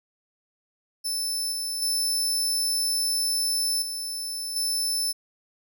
25% pulse tone with level steps, 5280 Hz, E8, 2 cents sharp, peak -21 / -23 / -18 / -25 / -19 dBFS, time 1.04-5.13 s, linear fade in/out 20 ms, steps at 1.52 / 1.82 / 3.82 / 4.56 s, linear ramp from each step 2 ms, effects none

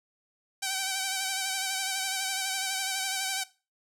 5% pulse tone with vibrato, 769 Hz, G5, 33 cents flat, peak -17 dBFS, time 0.62-3.44 s, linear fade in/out 10 ms, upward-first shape sine, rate 12 Hz, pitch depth 36 cents each way, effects noise-tail reverb RT60 0.3 s tail -18 dB re dry

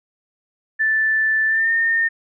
sine tone with pitch glide, 1760 to 1824.2 Hz, A6 to A#6, 0 to -38 cents, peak -15 dBFS, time 0.79-2.09 s, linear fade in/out 20 ms, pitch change +62 cents, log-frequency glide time 1.47-1.71 s, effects none

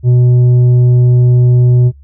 sine tone with tanh clipping, 123.47 Hz, B2, in tune, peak -6 dBFS, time 0.03-1.92 s, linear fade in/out 50 ms, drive 6 dB, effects noise-tail reverb RT60 0.1 s tail -21 dB re dry + added 70 Hz sine -35 dBFS peak until 2.03 s

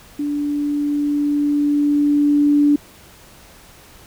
sine tone with level ramp, 291.2 Hz, D4, 15 cents flat, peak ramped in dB -19 to -10 dBFS, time 0.19-2.76 s, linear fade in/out 5 ms, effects pink hiss -45 dBFS RMS until 4.06 s

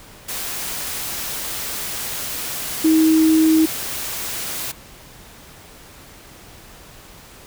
sine tone in noise, 317.8 Hz, D#4, 37 cents sharp, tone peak -11 dBFS, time 2.84-3.66 s, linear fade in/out 10 ms, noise white, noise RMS -27 dBFS, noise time 0.28-4.72 s, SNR +13 dB, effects pink hiss -43 dBFS RMS until 7.46 s

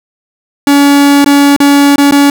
45% pulse tone with dropouts, 283.7 Hz, C#4, 40 cents sharp, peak -3 dBFS, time 0.67-2.3 s, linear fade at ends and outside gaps 2 ms, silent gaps 1.245-1.26 / 1.564-1.602 / 1.959-1.981 / 2.111-2.122 s, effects none

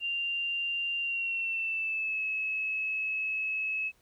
sine tone with pitch glide, 2784 to 2583 Hz, F7 to E7, -6 to -36 cents, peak -29 dBFS, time 0-3.92 s, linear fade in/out 50 ms, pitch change -130 cents, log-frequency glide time 0.99-2.22 s, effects pink hiss -67 dBFS RMS until 4.01 s

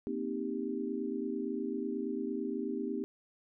sine chord, C minor seventh, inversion third, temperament equal with one note detuned, 233.1 / 261.6 / 311.1 / 394.7 Hz, Bb3 / C4 / Eb4 / G4, 0 / 0 / 0 / +12 cents, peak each -39 / -38 / -39 / -38 dBFS, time 0.07-3.04 s, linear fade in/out 0 ms, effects none

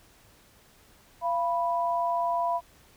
sine tone pair together, 687 / 985 Hz, F5 / B5, -29 / -5 cents, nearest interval tritone, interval 624 cents, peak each -27 dBFS, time 1.21-2.61 s, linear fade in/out 50 ms, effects pink hiss -58 dBFS RMS until 2.96 s

